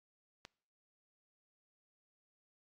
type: click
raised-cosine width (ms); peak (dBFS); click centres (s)
0.2; -30; 0.451
effects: noise-tail reverb RT60 0.6 s tail -25 dB re dry + AAC 48 kbps